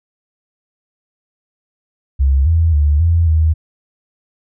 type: tone with pitch steps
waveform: sine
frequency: 67.9 / 82.3 / 73.6 / 84 / 79.4 Hz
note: C#2 / E2 / D2 / E2 / D#2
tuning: -35 / -2 / +4 / +33 / +36 cents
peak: -9 dBFS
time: 2.19-3.54 s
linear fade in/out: 20 ms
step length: 270 ms
effects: none